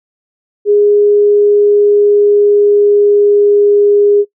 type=tone with pitch glide; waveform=sine; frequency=412.6 to 409.7 Hz; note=G#4 to G#4; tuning=-11 to -24 cents; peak=-5 dBFS; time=0.65-4.25 s; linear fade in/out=50 ms; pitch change=-13 cents; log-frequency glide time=1.04-3.89 s; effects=noise-tail reverb RT60 0.1 s tail -21 dB re dry